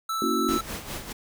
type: tone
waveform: square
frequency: 1318.5 Hz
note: E6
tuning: in tune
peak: -27 dBFS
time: 0.09-0.61 s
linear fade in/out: 5 ms
type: chord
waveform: sine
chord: F# dominant seventh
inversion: first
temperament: equal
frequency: 233.1 / 277.2 / 329.6 / 370 Hz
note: A#3 / C#4 / E4 / F#4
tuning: 0 / 0 / 0 / 0 cents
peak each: -29 dBFS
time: 0.22-0.58 s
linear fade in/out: 2 ms
type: noise with tremolo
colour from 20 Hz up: pink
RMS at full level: -33 dBFS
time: 0.48-1.13 s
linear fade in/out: 10 ms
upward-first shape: sine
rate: 4.9 Hz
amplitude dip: 65%
effects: none